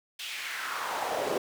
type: noise with high-pass filter sweep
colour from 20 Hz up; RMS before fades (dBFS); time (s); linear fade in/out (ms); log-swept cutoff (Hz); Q
brown; -33; 0.19-1.38; 5; 3200 to 420; 2.4
effects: none